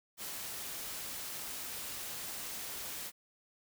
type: noise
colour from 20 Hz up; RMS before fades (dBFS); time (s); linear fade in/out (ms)
white; -42; 0.17-3.12; 50
effects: none

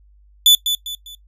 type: tone with echo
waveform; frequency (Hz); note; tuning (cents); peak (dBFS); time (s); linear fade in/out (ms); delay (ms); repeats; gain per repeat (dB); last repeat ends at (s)
40% pulse; 3482; A7; -19; -6; 0.46-0.55; 2; 200; 3; -9; 1.15
effects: noise-tail reverb RT60 0.1 s tail -18 dB re dry + added 50 Hz sine -48 dBFS peak until 1.27 s

